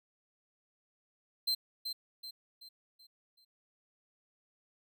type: tone with echo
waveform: 45% pulse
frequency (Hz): 4114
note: C8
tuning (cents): -30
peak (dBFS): -28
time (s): 1.47-1.55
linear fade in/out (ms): 10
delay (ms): 380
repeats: 5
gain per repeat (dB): -7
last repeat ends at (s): 3.45
effects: none